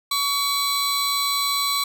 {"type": "tone pair together", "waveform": "sawtooth", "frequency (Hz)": [1127, 4016], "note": ["C#6", "B7"], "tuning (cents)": [28, 28], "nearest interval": "octave + minor seventh", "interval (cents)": 2200, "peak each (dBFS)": -20, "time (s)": [0.11, 1.84], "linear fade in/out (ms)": 5, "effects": []}